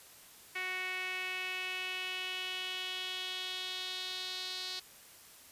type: tone with band-pass filter sweep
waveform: sawtooth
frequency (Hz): 370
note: F#4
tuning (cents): 0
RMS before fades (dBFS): -39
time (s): 0.55-4.8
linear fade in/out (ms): 10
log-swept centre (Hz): 2200 to 4200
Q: 3.9
effects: white hiss -56 dBFS RMS until 5.51 s + resampled to 32000 Hz